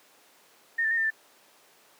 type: tone with pitch steps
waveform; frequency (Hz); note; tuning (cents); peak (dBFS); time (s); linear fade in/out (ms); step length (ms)
sine; 1835 / 1770 / 1845 / 1800 / 1771; A#6 / A6 / A#6 / A6 / A6; -28 / +10 / -18 / +39 / +11; -23; 0.78-1.105; 10; 65
effects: pink hiss -58 dBFS RMS until 1.99 s + high-pass 400 Hz 12 dB/octave